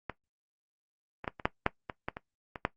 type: clicks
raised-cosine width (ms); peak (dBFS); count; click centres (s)
0.5; -19 / -23 / -16 / -26 / -9 / -9 / -20 / -17 / -23 / -23 / -11; 11; 0.097 / 1.244 / 1.278 / 1.398 / 1.455 / 1.664 / 1.898 / 2.085 / 2.169 / 2.558 / 2.651
effects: noise-tail reverb RT60 0.1 s tail -17 dB re dry + Opus 48 kbps